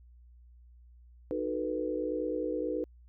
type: chord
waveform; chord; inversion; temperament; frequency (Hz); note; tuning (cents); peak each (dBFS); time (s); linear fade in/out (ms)
sine; B dominant seventh; first; just; 308.7 / 370.4 / 444.5 / 493.9; D#4 / F#4 / A4 / B4; -14 / +2 / +18 / 0; -35 / -38 / -37 / -34; 1.31-2.84; 0
effects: added 60 Hz sine -53 dBFS peak until 3.08 s